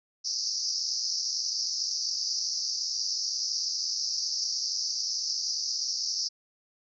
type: band-pass noise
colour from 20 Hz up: pink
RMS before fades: -31 dBFS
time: 0.24-6.29 s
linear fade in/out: 20 ms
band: 4700 to 5900 Hz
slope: 96 dB/octave
effects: none